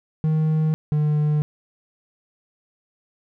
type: tone pair in turn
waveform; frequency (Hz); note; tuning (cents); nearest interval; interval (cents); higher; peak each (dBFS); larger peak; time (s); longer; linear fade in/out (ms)
triangle; 156.5 / 150.31; D#3 / D3; +10 / +41; minor second; 69; first; -15; neither; 0.24-0.74 / 0.92-1.42; neither; 0
effects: none